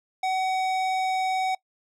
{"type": "tone with tanh clipping", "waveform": "sine", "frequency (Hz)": 753, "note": "F#5", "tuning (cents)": 30, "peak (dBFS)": -25, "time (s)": [0.23, 1.55], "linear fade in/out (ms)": 5, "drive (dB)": 16, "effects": ["noise-tail reverb RT60 0.1 s tail -22 dB re dry"]}